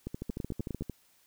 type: two click trains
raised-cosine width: 3 ms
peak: -23 / -22 dBFS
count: 12 / 6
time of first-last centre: 0.07-0.897 / 0.3-0.809 s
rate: 13.3 / 9.82 Hz
effects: white hiss -66 dBFS RMS until 1.26 s